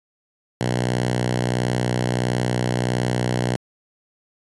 5% pulse tone with high-pass filter, 61.5 Hz, B1, 7 cents flat, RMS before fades -22 dBFS, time 0.61-3.56 s, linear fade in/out 0 ms, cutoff 120 Hz, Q 2.7, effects resampled to 24000 Hz

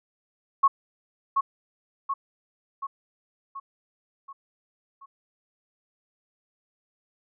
sine tone with echo, 1098 Hz, C#6, 17 cents flat, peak -14 dBFS, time 0.63-0.68 s, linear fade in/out 10 ms, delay 730 ms, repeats 6, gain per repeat -5 dB, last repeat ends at 5.06 s, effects none

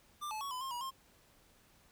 square tone with pitch steps, 1188 / 864 / 1115 / 1008 / 1065 / 964 / 1062 Hz, D6 / A5 / C#6 / B5 / C6 / B5 / C6, +20 / -32 / +10 / +35 / +30 / -42 / +25 cents, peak -39 dBFS, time 0.21-0.91 s, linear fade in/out 20 ms, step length 100 ms, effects pink hiss -66 dBFS RMS until 1.91 s

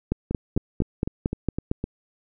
two click trains, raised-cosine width 3 ms, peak -14 / -9 dBFS, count 7 / 8, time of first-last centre 0.31-1.841 / 0.12-1.715 s, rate 3.92 / 4.39 Hz, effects none

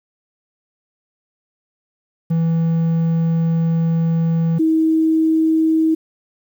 triangle / sine tone pair in turn, 164.81 / 319.5 Hz, E3 / D#4, 0 / +46 cents, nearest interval major seventh, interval 1146 cents, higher second, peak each -12 dBFS, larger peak neither, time 2.3-4.59 / 4.59-5.95 s, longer first, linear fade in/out 10 ms, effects 8-bit

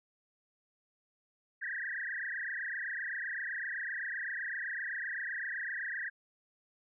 sine tone with frequency modulation, 1760 Hz, A6, in tune, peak -35 dBFS, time 1.61-6.1 s, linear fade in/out 20 ms, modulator 27.8 Hz, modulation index 6.8, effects none

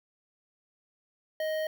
square tone with notch filter, 625 Hz, D#5, 8 cents sharp, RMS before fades -31 dBFS, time 1.4-1.67 s, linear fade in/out 2 ms, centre 7600 Hz, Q 0.56, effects none

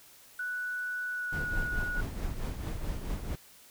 sine tone with pitch glide, 1480 to 1458.8 Hz, F#6 to F#6, 0 to -25 cents, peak -32 dBFS, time 0.39-2.01 s, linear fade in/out 5 ms, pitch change -25 cents, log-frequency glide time 1.11-1.45 s
brown noise with tremolo, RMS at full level -32 dBFS, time 1.32-3.36 s, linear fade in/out 10 ms, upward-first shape triangle, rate 4.6 Hz, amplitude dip 60%
effects white hiss -56 dBFS RMS until 3.7 s

